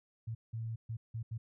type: tone bursts at uneven times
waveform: sine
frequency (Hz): 113.3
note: A#2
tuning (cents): -49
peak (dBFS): -36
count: 5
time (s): 0.27-0.35 / 0.53-0.76 / 0.89-0.97 / 1.14-1.23 / 1.31-1.38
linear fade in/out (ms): 10
effects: none